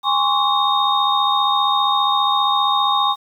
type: tone cluster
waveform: sine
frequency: 818 / 1059 / 1134 / 3700 Hz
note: G#5 / C6 / C#6 / A#7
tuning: -26 / +21 / +39 / -14 cents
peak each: -20 dBFS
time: 0.03-3.16 s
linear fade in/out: 50 ms
effects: 8-bit